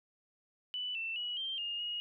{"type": "tone with pitch steps", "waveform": "sine", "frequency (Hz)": [2980, 2676, 2924, 3156, 2834, 2879], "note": ["F#7", "E7", "F#7", "G7", "F7", "F#7"], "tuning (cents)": [12, 25, -21, 11, 25, -48], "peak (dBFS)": -35, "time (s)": [0.74, 2], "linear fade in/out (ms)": 0, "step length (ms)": 210, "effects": []}